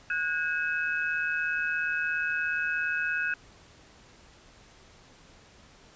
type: tone cluster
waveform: sine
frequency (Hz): 1464 / 1621 / 2564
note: F#6 / G#6 / E7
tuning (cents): -19 / -42 / -49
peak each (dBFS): -29 / -31 / -34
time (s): 0.1-3.34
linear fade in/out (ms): 2
effects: pink hiss -55 dBFS RMS until 5.95 s + resampled to 16000 Hz